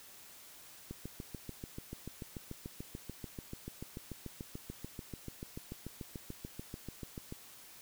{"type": "click train", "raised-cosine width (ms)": 3, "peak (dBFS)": -29, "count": 45, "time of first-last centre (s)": [0.91, 7.324], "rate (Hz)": 6.86, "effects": ["white hiss -55 dBFS RMS until 7.81 s"]}